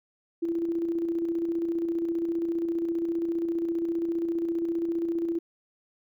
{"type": "tone with tremolo", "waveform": "sine", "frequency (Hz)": 335.6, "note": "E4", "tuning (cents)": 31, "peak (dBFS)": -24, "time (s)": [0.42, 5.39], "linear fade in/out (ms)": 10, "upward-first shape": "square", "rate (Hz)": 15, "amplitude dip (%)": 35, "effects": []}